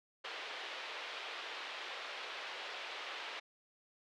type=band-pass noise; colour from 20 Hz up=white; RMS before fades=-45 dBFS; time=0.24-3.4 s; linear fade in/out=10 ms; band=420 to 3600 Hz; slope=24 dB/octave; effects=none